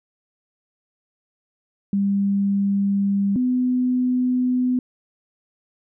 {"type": "tone pair in turn", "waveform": "sine", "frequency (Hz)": [199, 251.3], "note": ["G3", "B3"], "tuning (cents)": [26, 30], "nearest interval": "major third", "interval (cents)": 404, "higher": "second", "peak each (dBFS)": -17, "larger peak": "neither", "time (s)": [[1.93, 3.36], [3.36, 4.79]], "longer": "neither", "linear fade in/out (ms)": 2, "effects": []}